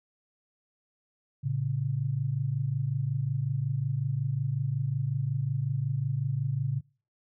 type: tone pair together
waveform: sine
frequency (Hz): 114.3 / 139.76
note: A#2 / C#3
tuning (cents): -34 / +15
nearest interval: minor third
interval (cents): 349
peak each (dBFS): -31 / -28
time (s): 1.43-6.81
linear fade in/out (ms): 20
effects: noise-tail reverb RT60 0.4 s tail -25 dB re dry